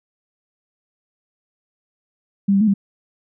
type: tone with pitch steps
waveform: sine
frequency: 198.6 / 196.5 / 218.2 / 198 Hz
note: G3 / G3 / A3 / G3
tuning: +23 / +4 / -14 / +18 cents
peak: -12 dBFS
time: 2.48-2.74 s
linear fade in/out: 10 ms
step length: 65 ms
effects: none